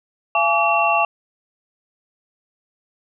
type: tone cluster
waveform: sine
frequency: 681 / 842 / 1147 / 2719 Hz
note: F5 / G#5 / D6 / F7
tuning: -44 / +24 / -41 / -47 cents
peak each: -20 dBFS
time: 0.35-1.05 s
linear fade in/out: 2 ms
effects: none